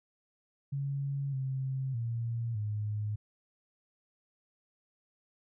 sine tone with pitch steps, 139.3 / 132.7 / 116.3 / 105.5 Hz, C#3 / C3 / A#2 / G#2, +9 / +25 / -4 / +28 cents, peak -31 dBFS, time 0.72-3.16 s, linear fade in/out 10 ms, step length 610 ms, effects none

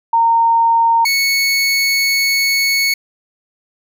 sine / 25% pulse tone pair in turn, 920 / 2210 Hz, A#5 / C#7, -23 / -6 cents, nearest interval octave + minor third, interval 1517 cents, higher second, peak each -9 dBFS, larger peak neither, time 0.13-1.05 / 1.05-2.94 s, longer second, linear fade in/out 5 ms, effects none

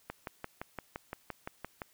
click train, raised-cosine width 0.5 ms, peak -23 dBFS, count 11, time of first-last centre 0.1-1.818 s, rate 5.82 Hz, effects white hiss -66 dBFS RMS until 1.93 s

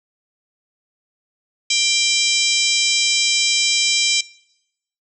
harmonic tone with a mistuned harmonic, 787 Hz, G5, 7 cents sharp, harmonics 3 / 4 / 5 / 6 / 7 / 8 / 9 / 10, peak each -21 / -22 / -23 / -24 / -24 / -25 / -26 / -26 dBFS, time 1.7-4.21 s, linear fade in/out 5 ms, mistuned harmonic 6, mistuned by +78 cents, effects noise-tail reverb RT60 0.8 s tail -20 dB re dry

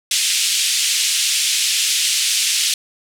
pink band-pass noise, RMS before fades -18 dBFS, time 0.11-2.74 s, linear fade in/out 2 ms, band 2700 to 10000 Hz, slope 24 dB/octave, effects none

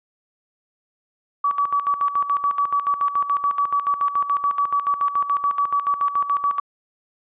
sine tone with tremolo, 1143 Hz, D6, 47 cents flat, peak -16 dBFS, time 1.44-6.6 s, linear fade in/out 5 ms, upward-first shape square, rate 7 Hz, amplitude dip 70%, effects resampled to 8000 Hz

